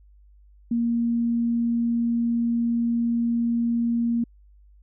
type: tone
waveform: sine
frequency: 234.3 Hz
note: A#3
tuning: 9 cents sharp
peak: -20 dBFS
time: 0.71-4.24 s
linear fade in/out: 5 ms
effects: added 50 Hz sine -50 dBFS peak until 4.82 s